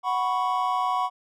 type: chord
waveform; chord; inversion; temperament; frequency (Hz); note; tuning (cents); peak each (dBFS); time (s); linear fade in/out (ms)
triangle; F# suspended fourth; none; equal; 740 / 987.8 / 1108.7; F#5 / B5 / C#6; 0 / 0 / 0; -25; 0.03-1.1; 50
effects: none